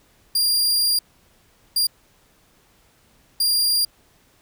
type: tone bursts at uneven times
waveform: sawtooth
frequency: 4791 Hz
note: D8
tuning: 34 cents sharp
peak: -14 dBFS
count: 3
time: 0.35-0.99 / 1.76-1.87 / 3.4-3.85 s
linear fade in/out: 5 ms
effects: pink hiss -58 dBFS RMS until 4.41 s